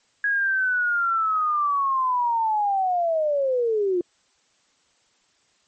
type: linear sweep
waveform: sine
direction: down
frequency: 1661.2 to 343.4 Hz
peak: -19 dBFS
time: 0.24-4.01 s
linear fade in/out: 2 ms
effects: white hiss -64 dBFS RMS until 5.67 s + MP3 32 kbps